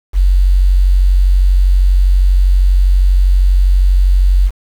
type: tone with quantisation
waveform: sine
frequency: 46.25 Hz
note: F#1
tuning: in tune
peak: -6 dBFS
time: 0.13-4.51 s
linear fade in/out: 50 ms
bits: 6
effects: none